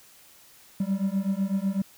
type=beating tone pair; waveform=triangle; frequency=190.8 / 198.8 Hz; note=G3 / G3; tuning=-47 / +25 cents; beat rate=8 Hz; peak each=-25 dBFS; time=0.8-1.82 s; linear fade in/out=5 ms; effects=white hiss -54 dBFS RMS until 1.97 s